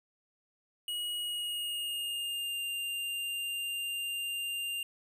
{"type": "tone with pitch glide", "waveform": "square", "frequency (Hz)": [2900, 2795], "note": ["F#7", "F7"], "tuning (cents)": [-35, 1], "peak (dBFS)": -34, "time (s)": [0.88, 4.83], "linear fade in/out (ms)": 2, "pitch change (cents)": -64, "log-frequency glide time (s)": [1.18, 2.61], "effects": []}